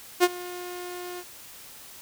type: tone with ADSR envelope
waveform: sawtooth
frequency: 357 Hz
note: F4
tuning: 38 cents sharp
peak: -10 dBFS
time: 0.2-1.24 s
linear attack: 36 ms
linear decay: 41 ms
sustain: -21 dB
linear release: 53 ms
effects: white hiss -46 dBFS RMS until 2.01 s